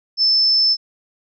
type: tone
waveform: sine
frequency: 5274 Hz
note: E8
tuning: in tune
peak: -12 dBFS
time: 0.17-0.77 s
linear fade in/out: 50 ms
effects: none